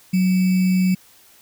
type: tone with sample-and-hold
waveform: sine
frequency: 185 Hz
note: F#3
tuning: in tune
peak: -14 dBFS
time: 0.13-0.95 s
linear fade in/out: 10 ms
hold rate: 2450 Hz
effects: white hiss -51 dBFS RMS until 1.41 s